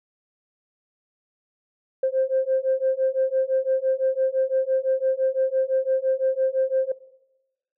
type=beating tone pair; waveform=sine; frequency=523.3 / 529.2 Hz; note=C5 / C5; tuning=0 / +20 cents; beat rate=5.9 Hz; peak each=-22 dBFS; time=2.03-6.92 s; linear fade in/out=5 ms; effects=noise-tail reverb RT60 1.0 s tail -20 dB re dry + tanh soft clip ceiling -13 dBFS